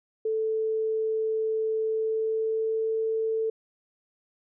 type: tone with pitch glide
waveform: sine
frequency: 440 to 444.1 Hz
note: A4 to A4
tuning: 0 to +16 cents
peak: -24 dBFS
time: 0.25-3.5 s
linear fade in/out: 5 ms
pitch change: +16 cents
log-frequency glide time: 1.81-2.97 s
effects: none